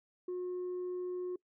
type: tone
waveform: sine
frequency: 361.4 Hz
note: F#4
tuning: 41 cents flat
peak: -33 dBFS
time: 0.28-1.36 s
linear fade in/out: 5 ms
effects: noise-tail reverb RT60 0.1 s tail -23 dB re dry + tanh soft clip ceiling -34 dBFS